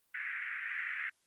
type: band-pass noise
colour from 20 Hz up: pink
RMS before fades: -39 dBFS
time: 0.14-1.1 s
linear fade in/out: 10 ms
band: 1600 to 2200 Hz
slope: 48 dB/octave
effects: white hiss -75 dBFS RMS until 1.26 s + Opus 32 kbps